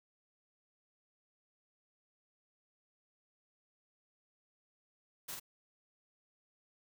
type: noise with echo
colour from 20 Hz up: white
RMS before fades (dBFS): -43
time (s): 5.28-5.35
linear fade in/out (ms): 10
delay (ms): 49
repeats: 1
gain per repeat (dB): -3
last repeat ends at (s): 5.399
effects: none